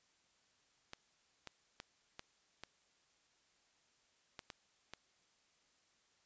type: clicks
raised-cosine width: 0.2 ms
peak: -29 dBFS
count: 8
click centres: 0.934 / 1.473 / 1.801 / 2.194 / 2.636 / 4.392 / 4.502 / 4.936 s
effects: white hiss -74 dBFS RMS until 6.25 s + resampled to 16000 Hz